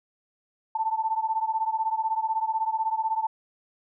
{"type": "beating tone pair", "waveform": "sine", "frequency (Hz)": [880, 896], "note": ["A5", "A5"], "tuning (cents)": [0, 31], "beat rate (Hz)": 16, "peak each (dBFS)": [-26, -28], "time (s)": [0.75, 3.27], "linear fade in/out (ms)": 5, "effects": []}